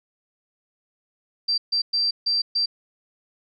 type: tone bursts at uneven times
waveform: sine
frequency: 4699 Hz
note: D8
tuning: in tune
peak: -19 dBFS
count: 5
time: 1.48-1.58 / 1.72-1.82 / 1.93-2.11 / 2.26-2.42 / 2.55-2.66 s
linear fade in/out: 10 ms
effects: none